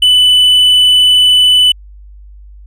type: tone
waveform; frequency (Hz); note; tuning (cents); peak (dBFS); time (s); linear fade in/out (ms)
triangle; 2991; F#7; +18; -3; 0.02-1.72; 5
effects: added 50 Hz sine -32 dBFS peak until 2.66 s